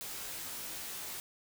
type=noise with comb filter; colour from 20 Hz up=white; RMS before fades=-42 dBFS; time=0.01-1.2 s; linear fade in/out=0 ms; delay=17 ms; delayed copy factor=-0.9; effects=none